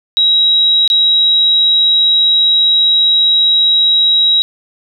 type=tone with dropouts; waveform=sine; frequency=3845 Hz; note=B7; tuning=47 cents flat; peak=-7 dBFS; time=0.17-4.42 s; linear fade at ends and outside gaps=0 ms; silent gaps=0.877-0.901 s; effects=8-bit